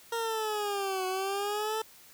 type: linear two-way sweep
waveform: 20% pulse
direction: down then up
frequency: 466.2 to 370 to 443.7 Hz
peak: -25 dBFS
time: 0.12-1.82 s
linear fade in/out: 5 ms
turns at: 1.06 s
effects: white hiss -55 dBFS RMS until 2.13 s

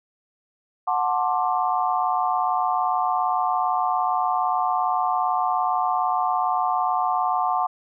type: chord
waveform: sine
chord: D dominant seventh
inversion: first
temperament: just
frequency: 734.2 / 881 / 1057.2 / 1174.7 Hz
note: F#5 / A5 / C6 / D6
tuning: -14 / +2 / +18 / 0 cents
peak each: -23 / -26 / -26 / -27 dBFS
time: 0.87-7.67 s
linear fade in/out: 10 ms
effects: none

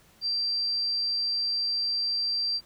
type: tone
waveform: sine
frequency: 4706 Hz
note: D8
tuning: 3 cents sharp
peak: -25 dBFS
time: 0.21-2.61 s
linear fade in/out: 50 ms
effects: pink hiss -59 dBFS RMS until 2.65 s

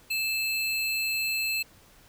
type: tone pair together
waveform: square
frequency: 2631 / 4176 Hz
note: E7 / C8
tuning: -4 / -4 cents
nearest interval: minor sixth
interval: 800 cents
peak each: -28 / -33 dBFS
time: 0.1-1.63 s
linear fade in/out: 10 ms
effects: pink hiss -56 dBFS RMS until 2.08 s

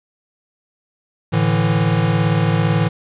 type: chord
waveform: square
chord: A suspended fourth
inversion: none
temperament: equal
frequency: 110 / 146.83 / 164.81 Hz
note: A2 / D3 / E3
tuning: 0 / 0 / 0 cents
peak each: -19 / -21 / -18 dBFS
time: 1.32-2.89 s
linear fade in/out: 20 ms
effects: resampled to 8000 Hz + 7-bit

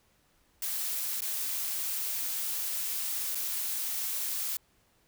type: noise with dropouts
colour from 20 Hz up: blue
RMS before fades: -33 dBFS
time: 0.62-4.57 s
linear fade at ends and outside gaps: 2 ms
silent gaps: 1.207-1.219 / 3.348-3.353 s
effects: pink hiss -68 dBFS RMS until 5.07 s

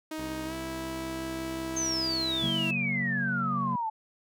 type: tone with pitch glide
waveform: sawtooth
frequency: 313.3 to 327.4 Hz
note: D#4 to E4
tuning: +12 to -12 cents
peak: -30 dBFS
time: 0.11-2.71 s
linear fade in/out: 5 ms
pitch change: +76 cents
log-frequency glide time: 0.46-0.54 s
type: tone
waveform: 10% pulse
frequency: 65.41 Hz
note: C2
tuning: in tune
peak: -31 dBFS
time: 0.18-2.5 s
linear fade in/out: 5 ms
type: exponential sweep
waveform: sine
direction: down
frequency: 6420 to 859 Hz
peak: -28 dBFS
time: 1.76-3.9 s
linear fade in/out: 10 ms
type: chord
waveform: triangle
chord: F# major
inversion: second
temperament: equal with one note detuned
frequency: 136.29 / 185 / 233.1 Hz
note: C#3 / F#3 / A#3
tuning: -29 / 0 / 0 cents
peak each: -33 / -32 / -32 dBFS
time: 2.42-3.76 s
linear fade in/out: 5 ms
effects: none

